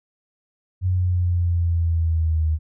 sine exponential sweep, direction down, 92.5 to 77.78 Hz, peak -17 dBFS, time 0.81-2.59 s, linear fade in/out 50 ms, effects none

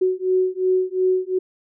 sine beating tone pair, 369.9 / 372.7 Hz, F#4 / F#4, 0 / +13 cents, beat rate 2.8 Hz, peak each -20 dBFS, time 0.01-1.39 s, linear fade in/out 10 ms, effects none

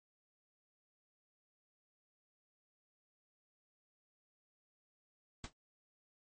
pink noise with exponential decay, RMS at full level -40 dBFS, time 5.44-5.53 s, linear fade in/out 1 ms, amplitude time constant 18 ms, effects MP3 32 kbps

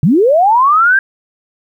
sine linear sweep, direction up, 126.4 to 1614 Hz, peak -6 dBFS, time 0.03-0.99 s, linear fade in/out 2 ms, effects 8-bit

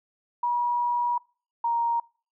sine tone pair in turn, 963 / 935.6 Hz, B5 / A#5, -44 / +6 cents, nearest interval unison, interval 50 cents, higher first, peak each -22 dBFS, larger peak neither, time 0.43-1.18 / 1.64-2 s, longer first, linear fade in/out 5 ms, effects noise-tail reverb RT60 0.4 s tail -25 dB re dry

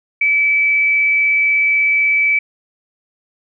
sine tone with frequency modulation, 2300 Hz, D7, 37 cents flat, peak -11 dBFS, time 0.21-2.39 s, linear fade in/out 5 ms, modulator 83.8 Hz, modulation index 0.35, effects none

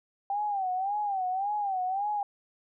sine tone with vibrato, 784 Hz, G5, in tune, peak -27 dBFS, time 0.3-2.23 s, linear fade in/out 2 ms, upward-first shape sine, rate 1.8 Hz, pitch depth 120 cents each way, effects none

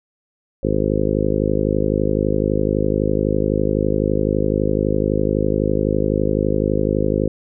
harmonic tone, 51.91 Hz, G#1, in tune, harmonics 1 / 2 / 3 / 4 / 5 / 6 / 7 / 8 / 9 / 10, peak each -25 / -25 / -25 / -25 / -25 / -25 / -25 / -25 / -25 / -25 dBFS, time 0.63-7.28 s, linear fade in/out 5 ms, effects none

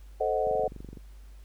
sine chord, A diminished seventh, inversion none, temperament equal, 440 / 523.3 / 622.3 / 740 Hz, A4 / C5 / Eb5 / Gb5, 0 / 0 / 0 / 0 cents, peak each -30 dBFS, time 0.2-0.68 s, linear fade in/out 10 ms
click train, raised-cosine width 3 ms, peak -30 dBFS, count 13, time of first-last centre 0.47-0.972 s, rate 23.9 Hz
effects added 50 Hz sine -45 dBFS peak until 1.44 s + pink hiss -63 dBFS RMS until 1.44 s

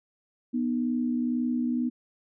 sine tone pair together, 244.5 / 306.5 Hz, B3 / D#4, -17 / -26 cents, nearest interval major third, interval 391 cents, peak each -25 / -32 dBFS, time 0.53-1.9 s, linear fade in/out 20 ms, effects none

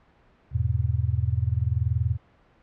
sine chord, E major, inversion none, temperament just, 82.41 / 103.01 / 123.61 Hz, E2 / G#2 / B2, 0 / -14 / +2 cents, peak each -26 dBFS, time 0.51-2.18 s, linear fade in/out 50 ms, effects pink hiss -59 dBFS RMS until 2.62 s + low-pass 2000 Hz 12 dB/octave

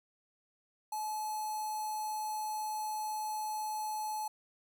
square tone with notch filter, 858 Hz, A5, 44 cents flat, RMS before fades -37 dBFS, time 0.92-4.28 s, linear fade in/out 5 ms, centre 2300 Hz, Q 0.53, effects 12-bit

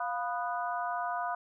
harmonic tone with a mistuned harmonic, 246.9 Hz, B3, in tune, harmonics 3 / 4 / 5 / 6, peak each -34 / -36 / -38 / -40 dBFS, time 0-1.35 s, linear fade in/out 5 ms, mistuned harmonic 3, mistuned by -88 cents, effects none

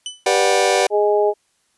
sawtooth tone with exponential decay, 3000 Hz, F#7, 23 cents sharp, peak -19 dBFS, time 0.06-0.25 s, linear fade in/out 1 ms, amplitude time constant 41 ms
sawtooth chord, G major seventh, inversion none, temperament just, 392 / 490 / 588 / 735 Hz, G4 / B4 / D5 / F#5, 0 / -14 / +2 / -12 cents, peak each -15 dBFS, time 0.26-0.87 s, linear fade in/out 5 ms
harmonic tone, 207.7 Hz, G#3, in tune, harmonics 2 / 3 / 4, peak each -15 / -19 / -21 dBFS, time 0.9-1.34 s, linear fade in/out 50 ms
effects white hiss -64 dBFS RMS until 1.77 s + resampled to 24000 Hz

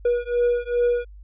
triangle beating tone pair, 481.1 / 483.6 Hz, B4 / B4, -45 / -36 cents, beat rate 2.5 Hz, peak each -20 dBFS, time 0.05-1.05 s, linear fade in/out 5 ms, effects added 50 Hz sine -40 dBFS peak until 1.23 s + resampled to 8000 Hz

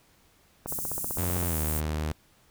click train, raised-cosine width 1 ms, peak -21 dBFS, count 13, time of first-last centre 0.66-1.429 s, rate 15.6 Hz
white band-stop noise, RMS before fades -33 dBFS, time 0.67-1.81 s, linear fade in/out 20 ms, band 250 to 7500 Hz, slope 24 dB/octave
sawtooth tone with pitch glide, 87.8 to 76.88 Hz, F2 to D#2, +10 to -20 cents, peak -24 dBFS, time 1.18-2.12 s, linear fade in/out 0 ms, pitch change -230 cents, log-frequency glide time 1.44-1.6 s
effects pink hiss -62 dBFS RMS until 2.5 s

